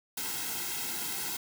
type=noise with comb filter; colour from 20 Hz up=white; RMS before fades=-35 dBFS; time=0.17-1.37 s; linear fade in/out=5 ms; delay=1.7 ms; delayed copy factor=-0.9; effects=none